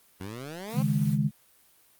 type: exponential sweep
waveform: 15% pulse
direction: up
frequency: 89.3 to 275.8 Hz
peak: -29 dBFS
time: 0.2-0.83 s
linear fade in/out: 10 ms
type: noise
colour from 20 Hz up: white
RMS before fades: -46 dBFS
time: 0.66-1.18 s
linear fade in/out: 50 ms
type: chord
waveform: sine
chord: C# suspended second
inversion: none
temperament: equal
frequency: 138.59 / 155.56 / 207.7 Hz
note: C#3 / D#3 / G#3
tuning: 0 / 0 / 0 cents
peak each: -27 dBFS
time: 0.73-1.31 s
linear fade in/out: 50 ms
effects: white hiss -61 dBFS RMS until 1.99 s + Opus 32 kbps